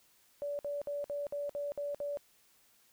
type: tone bursts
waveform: sine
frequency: 576 Hz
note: D5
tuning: 34 cents flat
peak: -34 dBFS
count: 8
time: 0.42-2.172 s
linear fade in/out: 0 ms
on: 170 ms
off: 56 ms
effects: white hiss -67 dBFS RMS until 2.92 s